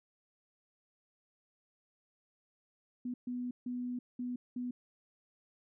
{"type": "tone bursts at uneven times", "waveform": "sine", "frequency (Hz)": 246.9, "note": "B3", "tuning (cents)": 0, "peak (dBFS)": -35, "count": 5, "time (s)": [[3.05, 3.14], [3.27, 3.51], [3.66, 3.99], [4.19, 4.36], [4.56, 4.71]], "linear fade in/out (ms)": 5, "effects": []}